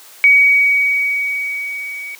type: tone with level ramp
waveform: sine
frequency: 2259 Hz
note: C#7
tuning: 32 cents sharp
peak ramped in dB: -5 to -26 dBFS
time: 0.24-2.15 s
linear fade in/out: 0 ms
effects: white hiss -41 dBFS RMS until 2.19 s + high-pass 400 Hz 12 dB/octave